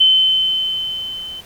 sine tone with level ramp, 3064 Hz, G7, 40 cents flat, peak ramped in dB -7 to -28 dBFS, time 0-1.41 s, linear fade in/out 10 ms, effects pink hiss -43 dBFS RMS until 1.45 s

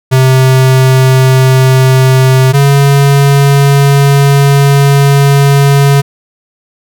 square tone pair in turn, 130.81 / 140.13 Hz, C3 / C#3, 0 / +19 cents, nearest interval minor second, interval 119 cents, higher second, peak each -4 dBFS, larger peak neither, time 0.11-2.53 / 2.53-6.02 s, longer second, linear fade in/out 20 ms, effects none

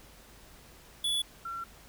square / sine tone pair in turn, 3428 / 1360.4 Hz, A7 / F6, -46 / -46 cents, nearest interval octave + major third, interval 1600 cents, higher first, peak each -28 / -35 dBFS, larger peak first, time 1.04-1.22 / 1.45-1.64 s, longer second, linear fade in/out 5 ms, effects added 50 Hz sine -60 dBFS peak until 1.88 s + pink hiss -55 dBFS RMS until 1.88 s

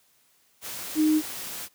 sine tone in noise, 309 Hz, D#4, 12 cents flat, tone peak -18 dBFS, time 0.95-1.22 s, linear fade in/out 50 ms, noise white, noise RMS -36 dBFS, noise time 0.61-1.69 s, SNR +15 dB, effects white hiss -64 dBFS RMS until 1.74 s + high-pass 60 Hz 12 dB/octave

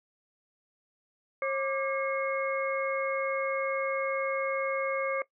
harmonic tone with a mistuned harmonic, 540 Hz, C#5, 45 cents flat, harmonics 1 / 2 / 3 / 4, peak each -29 / -34 / -42 / -34 dBFS, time 1.42-5.22 s, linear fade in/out 2 ms, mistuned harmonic 2, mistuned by +150 cents, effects noise-tail reverb RT60 0.1 s tail -19 dB re dry

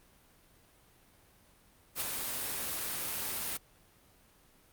white noise with ADSR envelope, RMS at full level -32 dBFS, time 1.95-3.57 s, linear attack 59 ms, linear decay 18 ms, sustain -4 dB, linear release 3 ms, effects pink hiss -63 dBFS RMS until 4.72 s + Opus 32 kbps

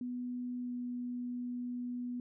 sine tone with pitch glide, 246.9 to 245.3 Hz, B3 to B3, 0 to -12 cents, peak -36 dBFS, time 0.01-2.2 s, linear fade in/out 2 ms, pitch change -12 cents, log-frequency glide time 0.62-0.71 s, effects none

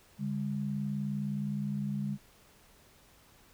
sine tone pair together, 143.9 / 203.5 Hz, D3 / G#3, -35 / -35 cents, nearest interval tritone, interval 600 cents, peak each -35 / -33 dBFS, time 0.18-2.18 s, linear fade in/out 50 ms, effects pink hiss -61 dBFS RMS until 3.53 s

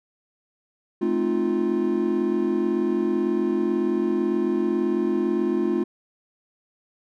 triangle chord, F dominant seventh, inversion first, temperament equal with one note detuned, 215.1 / 261.6 / 311.1 / 349.2 Hz, A3 / C4 / Eb4 / F4, -39 / 0 / 0 / 0 cents, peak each -25 / -26 / -26 / -21 dBFS, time 1.01-5.84 s, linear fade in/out 10 ms, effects none

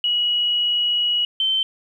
sine tone pair in turn, 2914 / 3095 Hz, F#7 / G7, -27 / -23 cents, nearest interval minor second, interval 104 cents, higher second, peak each -17 dBFS, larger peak neither, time 0.04-1.25 / 1.4-1.63 s, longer first, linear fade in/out 2 ms, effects 9-bit

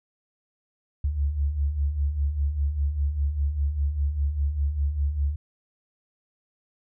sine beating tone pair, 68 / 73 Hz, C#2 / D2, -33 / -10 cents, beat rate 5 Hz, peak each -30 / -23 dBFS, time 1.04-5.36 s, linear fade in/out 5 ms, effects none

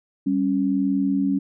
sine tone pair together, 195.7 / 276.5 Hz, G3 / C#4, -3 / -4 cents, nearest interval tritone, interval 599 cents, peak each -23 / -20 dBFS, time 0.26-1.39 s, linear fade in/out 10 ms, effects none

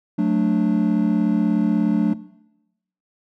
triangle chord, D major, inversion first, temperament just, 183.54 / 220.2 / 293.7 Hz, F#3 / A3 / D4, -14 / +2 / 0 cents, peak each -19 dBFS, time 0.18-2.14 s, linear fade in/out 10 ms, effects noise-tail reverb RT60 0.9 s tail -18 dB re dry

